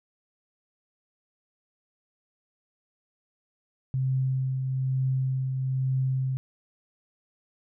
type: tone with tremolo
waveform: sine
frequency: 131.4 Hz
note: C3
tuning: 8 cents sharp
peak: -22 dBFS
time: 3.94-6.37 s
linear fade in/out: 0 ms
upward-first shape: triangle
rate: 1.1 Hz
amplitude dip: 40%
effects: none